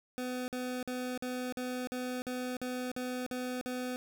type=tone bursts; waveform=25% pulse; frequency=251.4 Hz; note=B3; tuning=31 cents sharp; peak=-31 dBFS; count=11; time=0.18-3.96 s; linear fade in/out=0 ms; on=300 ms; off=48 ms; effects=none